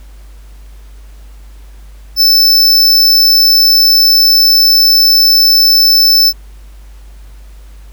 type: tone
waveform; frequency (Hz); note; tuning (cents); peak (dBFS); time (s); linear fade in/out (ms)
square; 5280; E8; +2; -5; 2.16-6.33; 50
effects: added 50 Hz sine -31 dBFS peak until 7.92 s + pink hiss -47 dBFS RMS until 7.92 s